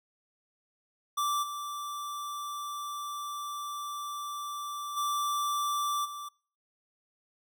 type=tone with level steps; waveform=square; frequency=1170 Hz; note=D6; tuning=7 cents flat; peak=-28 / -36 / -29 / -39 dBFS; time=1.17-6.29 s; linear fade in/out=10 ms; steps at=1.42 / 4.96 / 6.04 s; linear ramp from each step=20 ms; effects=noise-tail reverb RT60 0.5 s tail -26 dB re dry